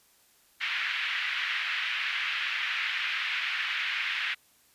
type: band-pass noise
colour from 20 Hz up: pink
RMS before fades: -31 dBFS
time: 0.6-4.35 s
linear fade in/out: 20 ms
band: 1700 to 3000 Hz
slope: 24 dB/octave
effects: white hiss -63 dBFS RMS until 4.74 s + resampled to 32000 Hz